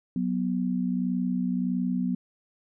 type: tone pair together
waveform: sine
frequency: 184.62 / 246.2 Hz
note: F#3 / B3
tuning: -4 / -5 cents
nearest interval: perfect fourth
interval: 499 cents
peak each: -27 dBFS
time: 0.16-2.15 s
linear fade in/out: 2 ms
effects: none